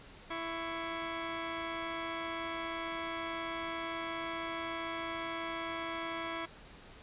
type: tone pair together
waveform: 10% pulse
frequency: 331.3 / 1108.7 Hz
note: E4 / C#6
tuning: +9 / 0 cents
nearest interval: octave + major sixth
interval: 2091 cents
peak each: -29 / -32 dBFS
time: 0.3-6.46 s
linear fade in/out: 10 ms
effects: pink hiss -54 dBFS RMS until 7.02 s + resampled to 8000 Hz